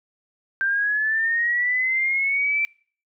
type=linear sweep; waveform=sine; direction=up; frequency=1568 to 2342 Hz; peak=-19 dBFS; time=0.61-2.65 s; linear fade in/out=0 ms; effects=noise-tail reverb RT60 0.5 s tail -26 dB re dry